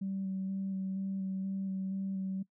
sine tone with vibrato, 192.1 Hz, G3, 35 cents flat, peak -32 dBFS, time 0.01-2.43 s, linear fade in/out 10 ms, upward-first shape square, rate 2.1 Hz, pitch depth 13 cents each way, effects noise-tail reverb RT60 0.1 s tail -21 dB re dry + tanh soft clip ceiling -28 dBFS

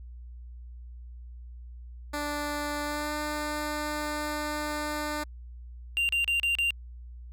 10% pulse tone with pitch glide, 293.7 to 299.5 Hz, D4 to D4, 0 to +34 cents, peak -22 dBFS, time 2.13-5.24 s, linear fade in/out 10 ms, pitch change +34 cents, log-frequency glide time 2.83-3.13 s
triangle tone bursts, 2779 Hz, F7, 9 cents flat, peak -22 dBFS, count 5, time 5.97-6.706 s, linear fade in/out 0 ms, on 120 ms, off 34 ms
effects added 60 Hz sine -41 dBFS peak until 7.32 s

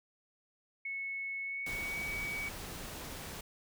sine tone with pitch glide, 2200 to 2264 Hz, C#7 to C#7, -14 to +36 cents, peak -36 dBFS, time 0.85-2.49 s, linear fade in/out 5 ms, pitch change +50 cents, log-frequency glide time 1.43-2.04 s
pink noise, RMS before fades -44 dBFS, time 1.66-3.41 s, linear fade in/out 5 ms
effects none

